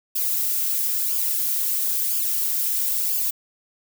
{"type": "noise with flanger", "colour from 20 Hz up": "violet", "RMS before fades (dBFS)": -23, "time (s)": [0.15, 3.31], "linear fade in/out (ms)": 10, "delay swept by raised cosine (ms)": [0.5, 3.5], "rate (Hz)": 1, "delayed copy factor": -0.55, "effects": []}